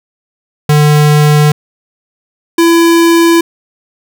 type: tone pair in turn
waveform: square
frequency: 149.4 / 335.4 Hz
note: D3 / E4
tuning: +30 / +30 cents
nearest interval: octave + major second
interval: 1400 cents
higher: second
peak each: -5 dBFS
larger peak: neither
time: 0.69-1.52 / 2.58-3.41 s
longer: neither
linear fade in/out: 5 ms
effects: none